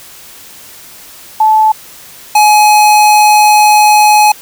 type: tone pair in turn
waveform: sine / square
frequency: 869 / 843.3 Hz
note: A5 / G#5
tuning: -22 / +26 cents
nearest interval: minor second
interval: 52 cents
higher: first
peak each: -4 dBFS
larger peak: neither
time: 1.4-1.72 / 2.35-4.32 s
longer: second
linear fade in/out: 5 ms
effects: white hiss -34 dBFS RMS until 4.41 s